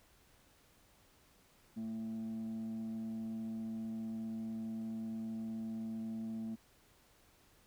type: tone with frequency modulation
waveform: sine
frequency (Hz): 223.1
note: A3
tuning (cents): +24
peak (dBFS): -36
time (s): 1.76-6.56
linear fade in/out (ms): 20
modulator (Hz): 111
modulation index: 0.25
effects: tanh soft clip ceiling -37 dBFS + pink hiss -67 dBFS RMS until 7.66 s